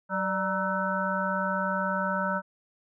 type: harmonic tone with a mistuned harmonic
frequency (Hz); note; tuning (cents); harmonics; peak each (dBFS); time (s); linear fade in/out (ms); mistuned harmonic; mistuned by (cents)
188.2; F#3; +30; 1 / 3 / 5 / 7 / 8; -32 / -32 / -32 / -32 / -32; 0.09-2.42; 50; 3; +74
effects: none